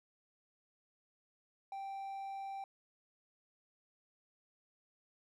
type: tone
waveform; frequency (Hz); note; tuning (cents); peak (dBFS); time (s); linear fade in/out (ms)
triangle; 783; G5; -2; -39; 1.72-2.64; 2
effects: none